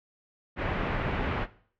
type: low-pass noise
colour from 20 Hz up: pink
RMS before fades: -30 dBFS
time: 0.56-1.47 s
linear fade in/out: 50 ms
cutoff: 2500 Hz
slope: 24 dB/octave
effects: noise-tail reverb RT60 0.5 s tail -17 dB re dry